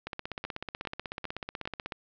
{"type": "two click trains", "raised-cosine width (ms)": 0.3, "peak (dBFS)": [-20, -19], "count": [4, 31], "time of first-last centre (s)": [[0.45, 1.655], [0.07, 1.922]], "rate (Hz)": [2.49, 16.2], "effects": ["low-pass 5000 Hz 12 dB/octave"]}